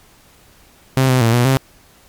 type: tone with pitch steps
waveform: sawtooth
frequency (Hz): 132 / 128.3 / 114.7 / 121.5 / 133.2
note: C3 / C3 / A#2 / B2 / C3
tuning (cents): +16 / -34 / -28 / -28 / +31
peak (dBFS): -7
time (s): 0.97-1.57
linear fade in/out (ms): 0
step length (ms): 120
effects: pink hiss -49 dBFS RMS until 2.08 s + MP3 96 kbps